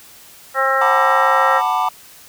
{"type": "harmonic tone", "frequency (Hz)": 267.5, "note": "C4", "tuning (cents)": 38, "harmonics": [2, 3, 4, 5, 6, 7], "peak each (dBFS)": [-20, -22, -25, -17, -28, -21], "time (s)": [0.54, 1.62], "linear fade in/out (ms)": 50}
{"type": "chord", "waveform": "triangle", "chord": "B minor seventh", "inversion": "second", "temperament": "just", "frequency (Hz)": [740.8, 889, 987.8, 1185.3], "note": ["F#5", "A5", "B5", "D6"], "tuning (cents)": [2, 18, 0, 16], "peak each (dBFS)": -19, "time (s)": [0.81, 1.89], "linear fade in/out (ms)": 5}
{"effects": ["white hiss -43 dBFS RMS until 2.28 s"]}